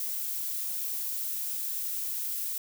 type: noise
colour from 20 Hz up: violet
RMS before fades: -33 dBFS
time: 0-2.58 s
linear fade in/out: 2 ms
effects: none